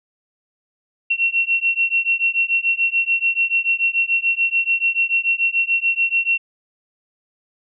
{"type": "beating tone pair", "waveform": "sine", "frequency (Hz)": [2721, 2727.9], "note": ["F7", "F7"], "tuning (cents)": [-46, -41], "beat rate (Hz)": 6.9, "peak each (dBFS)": -19, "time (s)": [1.1, 6.38], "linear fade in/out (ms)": 10, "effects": []}